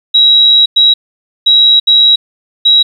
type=tone bursts at uneven times; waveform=sine; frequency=3861 Hz; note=B7; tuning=40 cents flat; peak=-3 dBFS; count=5; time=0.14-0.66 / 0.76-0.94 / 1.46-1.8 / 1.87-2.16 / 2.65-2.83 s; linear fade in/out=10 ms; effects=7-bit